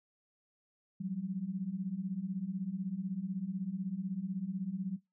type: beating tone pair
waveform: sine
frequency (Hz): 177.7 / 193.7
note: F3 / G3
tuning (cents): +30 / -20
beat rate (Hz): 16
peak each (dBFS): -38 / -37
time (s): 1-4.97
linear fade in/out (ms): 10
effects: noise-tail reverb RT60 0.2 s tail -19 dB re dry